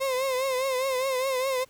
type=tone with vibrato; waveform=35% pulse; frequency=523.3 Hz; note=C5; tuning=in tune; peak=-23 dBFS; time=0-1.65 s; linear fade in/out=20 ms; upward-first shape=triangle; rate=4.9 Hz; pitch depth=84 cents each way; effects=pink hiss -59 dBFS RMS until 1.69 s